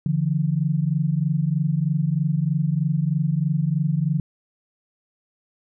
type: tone pair together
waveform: sine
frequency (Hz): 145.7 / 168.88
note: D3 / E3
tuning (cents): -13 / +42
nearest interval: minor third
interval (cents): 255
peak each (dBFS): -21 / -22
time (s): 0.06-4.2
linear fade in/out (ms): 2
effects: none